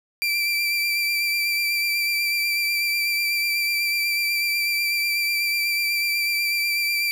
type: tone with vibrato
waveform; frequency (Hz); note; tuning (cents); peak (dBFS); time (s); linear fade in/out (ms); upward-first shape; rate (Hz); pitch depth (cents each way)
30% pulse; 2349; D7; 0; -18; 0.22-7.11; 0; sine; 8.1; 22
effects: 10-bit